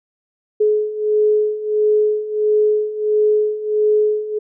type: beating tone pair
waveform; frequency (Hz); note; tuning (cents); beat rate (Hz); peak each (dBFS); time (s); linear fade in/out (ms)
sine; 423.5 / 425; G#4 / G#4; +34 / +40; 1.5; -19 / -15; 0.6-4.39; 10
effects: none